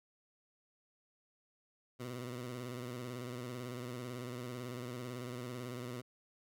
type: tone with vibrato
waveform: 15% pulse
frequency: 123.47 Hz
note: B2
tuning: in tune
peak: -35 dBFS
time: 1.99-6.02 s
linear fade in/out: 20 ms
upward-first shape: square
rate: 18 Hz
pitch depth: 52 cents each way
effects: none